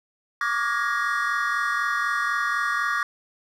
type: tone cluster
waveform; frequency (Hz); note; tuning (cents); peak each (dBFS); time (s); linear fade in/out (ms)
triangle; 1142 / 1186 / 1422 / 1660 / 1877; D6 / D6 / F6 / G#6 / A#6; -49 / +17 / +31 / -1 / +11; -27; 0.41-3.03; 2
effects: none

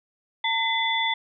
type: tone cluster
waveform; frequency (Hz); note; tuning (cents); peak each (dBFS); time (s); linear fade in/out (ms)
sine; 900 / 2033 / 3471; A5 / B6 / A7; +39 / +50 / -24; -26; 0.44-1.14; 5
effects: none

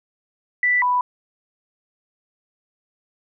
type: tone pair in turn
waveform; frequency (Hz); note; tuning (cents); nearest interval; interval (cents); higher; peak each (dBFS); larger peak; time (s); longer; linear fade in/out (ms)
sine; 1975.5 / 989.6; B6 / B5; 0 / +3; octave; 1197; first; -15 / -16; first; 0.63-0.82 / 0.82-1.01; neither; 2
effects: none

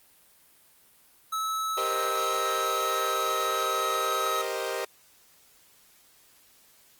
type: tone with pitch glide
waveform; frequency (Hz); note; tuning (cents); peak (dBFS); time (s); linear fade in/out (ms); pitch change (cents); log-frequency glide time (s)
square; 1300 to 1278.4; E6 to D#6; -24 to +47; -28; 1.32-4.42; 10; -29; 2.13-4.3
type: chord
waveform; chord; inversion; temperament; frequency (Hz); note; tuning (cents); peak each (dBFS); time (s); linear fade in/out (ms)
sawtooth; C minor seventh; second; equal; 392 / 466.2 / 523.3 / 622.3; G4 / Bb4 / C5 / Eb5; 0 / 0 / 0 / 0; -31; 1.77-4.85; 5
effects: white hiss -59 dBFS RMS until 6.99 s + Opus 32 kbps

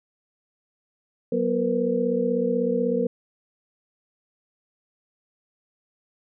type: tone cluster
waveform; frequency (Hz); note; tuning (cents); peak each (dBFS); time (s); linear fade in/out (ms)
sine; 185.5 / 241.7 / 465.8 / 502; F#3 / B3 / A#4 / B4; +5 / -37 / -1 / +28; -29 / -26 / -24 / -27; 1.32-3.07; 5
effects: none

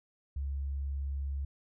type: tone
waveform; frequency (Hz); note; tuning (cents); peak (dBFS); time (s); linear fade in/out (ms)
sine; 69.3; C#2; 0; -32; 0.36-1.45; 5
effects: none

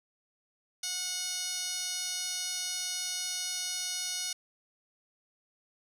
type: tone with band-pass filter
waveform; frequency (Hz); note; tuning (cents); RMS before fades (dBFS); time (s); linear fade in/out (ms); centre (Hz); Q
10% pulse; 731; F#5; -21; -35; 0.83-4.33; 5; 6800; 5.4
effects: none

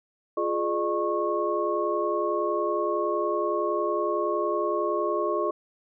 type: tone cluster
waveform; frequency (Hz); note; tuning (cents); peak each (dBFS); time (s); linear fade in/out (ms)
sine; 348.9 / 419.7 / 604 / 1096; F4 / G#4 / D5 / C#6; -2 / +18 / +48 / -20; -29; 0.37-5.51; 5
effects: none

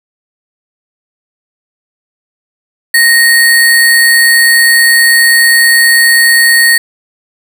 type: tone with sample-and-hold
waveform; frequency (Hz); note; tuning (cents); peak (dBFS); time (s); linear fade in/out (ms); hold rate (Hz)
sine; 1864.7; A#6; 0; -3; 2.94-6.78; 5; 6300
effects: none

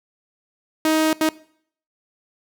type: tone bursts at uneven times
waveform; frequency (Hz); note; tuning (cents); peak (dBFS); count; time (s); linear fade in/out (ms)
sawtooth; 314.5; D#4; +19; -12; 2; 0.85-1.13 / 1.21-1.29; 2
effects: noise-tail reverb RT60 0.6 s tail -21 dB re dry

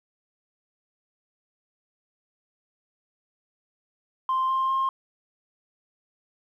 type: tone with pitch steps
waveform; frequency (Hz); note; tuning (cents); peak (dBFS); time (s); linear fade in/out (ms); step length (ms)
sine; 1046.5 / 1055.6 / 1064.8; C6 / C6 / C6; 0 / +15 / +30; -20; 4.29-4.89; 2; 200
effects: tanh soft clip ceiling -19 dBFS + 10-bit

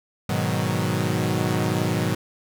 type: chord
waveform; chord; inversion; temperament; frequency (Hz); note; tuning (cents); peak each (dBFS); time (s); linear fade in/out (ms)
sawtooth; G# minor seventh; none; equal; 103.83 / 123.47 / 155.56 / 185; G#2 / B2 / D#3 / F#3; 0 / 0 / 0 / 0; -23; 0.29-2.15; 5
effects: none

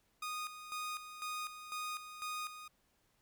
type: tone with tremolo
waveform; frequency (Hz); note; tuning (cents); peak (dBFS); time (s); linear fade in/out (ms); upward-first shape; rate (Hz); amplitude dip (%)
sawtooth; 1237; D#6; -10; -35; 0.22-2.68; 5; square; 2; 65
effects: pink hiss -75 dBFS RMS until 3.21 s

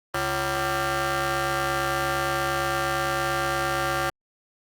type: ring-modulated tone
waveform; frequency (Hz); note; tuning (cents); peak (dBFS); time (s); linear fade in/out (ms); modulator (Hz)
15% pulse; 207.7; G#3; 0; -14; 0.14-4.1; 5; 969
effects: Opus 24 kbps

